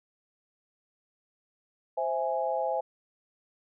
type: chord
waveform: sine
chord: C augmented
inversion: none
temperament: equal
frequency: 523.3 / 659.3 / 830.6 Hz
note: C5 / E5 / G#5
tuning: 0 / 0 / 0 cents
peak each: -31 dBFS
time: 1.97-2.81 s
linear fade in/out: 10 ms
effects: none